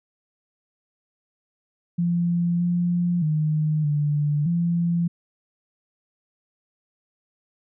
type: tone with pitch steps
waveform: sine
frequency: 172.5 / 174.8 / 153.8 / 147.4 / 170.8 Hz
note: F3 / F3 / D#3 / D3 / F3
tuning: -21 / +2 / -20 / +7 / -38 cents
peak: -19 dBFS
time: 1.98-5.08 s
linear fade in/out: 10 ms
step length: 620 ms
effects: none